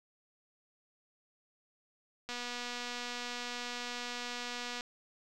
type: click train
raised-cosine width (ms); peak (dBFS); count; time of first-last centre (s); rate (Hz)
0.2; -23; 613; 2.29-4.809; 243
effects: none